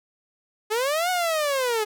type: linear two-way sweep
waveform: sawtooth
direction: up then down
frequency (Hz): 415.3 to 740 to 415.3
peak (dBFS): -18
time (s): 0.7-1.85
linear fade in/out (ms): 20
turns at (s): 1.1
effects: none